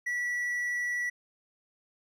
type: tone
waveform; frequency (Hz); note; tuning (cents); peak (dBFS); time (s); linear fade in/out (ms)
triangle; 1948; B6; -24; -27; 0.06-1.1; 10
effects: none